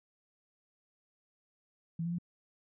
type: tone with pitch steps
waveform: sine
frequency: 165.7 / 171 / 173.9 Hz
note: E3 / F3 / F3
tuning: +9 / -36 / -7 cents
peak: -32 dBFS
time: 1.99-2.185 s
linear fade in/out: 5 ms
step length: 65 ms
effects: none